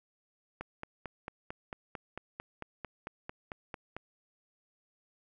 click train, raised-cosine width 0.5 ms, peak -24 dBFS, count 16, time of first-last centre 0.61-3.966 s, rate 4.47 Hz, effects none

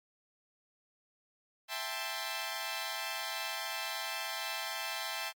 10% pulse chord, A minor seventh, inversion second, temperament equal with one note detuned, 659.3 / 790.8 / 880 / 1046.5 Hz, E5 / G5 / A5 / C6, 0 / +15 / 0 / 0 cents, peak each -33 dBFS, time 1.68-5.33 s, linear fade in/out 50 ms, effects MP3 96 kbps

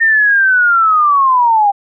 sine linear sweep, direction down, 1831 to 788 Hz, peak -7 dBFS, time 0-1.72 s, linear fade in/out 20 ms, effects none

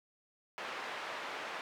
pink band-pass noise, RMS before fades -42 dBFS, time 0.58-1.61 s, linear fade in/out 0 ms, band 640 to 2600 Hz, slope 12 dB/octave, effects none

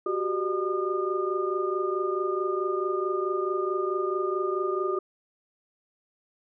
sine tone cluster, 369.6 / 394.2 / 604 / 1215 Hz, F#4 / G4 / D5 / D#6, -2 / +10 / +48 / -42 cents, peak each -28 / -30 / -37 / -31 dBFS, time 0.06-4.99 s, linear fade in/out 5 ms, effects none

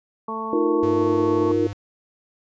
harmonic tone, 221.9 Hz, A3, 15 cents sharp, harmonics 1 / 2 / 3 / 4 / 5, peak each -33 / -33 / -39 / -32 / -29 dBFS, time 0.28-1.52 s, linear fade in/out 5 ms
sine chord, Eb suspended second, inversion none, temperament equal, 311.1 / 349.2 / 466.2 Hz, Eb4 / F4 / Bb4, 0 / 0 / 0 cents, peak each -22 dBFS, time 0.53-1.67 s, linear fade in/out 2 ms
square tone with vibrato, 100.5 Hz, G2, 44 cents sharp, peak -30 dBFS, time 0.83-1.73 s, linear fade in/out 0 ms, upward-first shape triangle, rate 14 Hz, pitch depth 11 cents each way
effects resampled to 16000 Hz

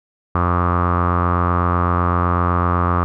sawtooth tone with low-pass filter, 87.9 Hz, F2, 12 cents sharp, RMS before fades -17 dBFS, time 0.35-3.04 s, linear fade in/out 0 ms, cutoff 1200 Hz, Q 8.1, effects none

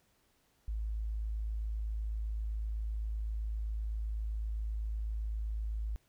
sine tone, 53.9 Hz, A1, 35 cents flat, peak -33 dBFS, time 0.68-5.96 s, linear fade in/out 0 ms, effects pink hiss -72 dBFS RMS until 6.08 s

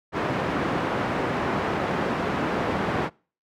pink band-pass noise, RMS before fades -26 dBFS, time 0.12-3.1 s, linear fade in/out 50 ms, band 160 to 1600 Hz, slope 12 dB/octave, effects noise-tail reverb RT60 0.4 s tail -26 dB re dry

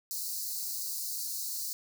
white high-pass noise, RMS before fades -36 dBFS, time 0.11-1.73 s, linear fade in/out 0 ms, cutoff 4100 Hz, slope 96 dB/octave, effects none

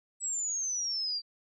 sine exponential sweep, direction down, 7902 to 4667 Hz, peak -30 dBFS, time 0.2-1.22 s, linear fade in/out 50 ms, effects none

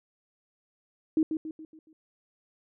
sine tone with echo, 315.4 Hz, D#4, 24 cents sharp, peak -20 dBFS, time 1.17-1.23 s, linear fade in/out 2 ms, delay 140 ms, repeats 5, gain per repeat -7 dB, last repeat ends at 1.93 s, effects none

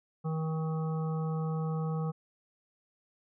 harmonic tone, 159 Hz, D#3, 38 cents sharp, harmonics 1 / 3 / 5 / 7 / 8, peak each -30 / -40 / -44 / -47 / -48 dBFS, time 0.24-2.12 s, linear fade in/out 20 ms, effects none

